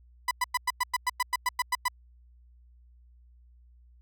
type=tone bursts; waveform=30% pulse; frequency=995 Hz; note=B5; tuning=13 cents sharp; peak=-21 dBFS; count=13; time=0.28-1.883 s; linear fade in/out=5 ms; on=31 ms; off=100 ms; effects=added 60 Hz sine -54 dBFS peak until 4.01 s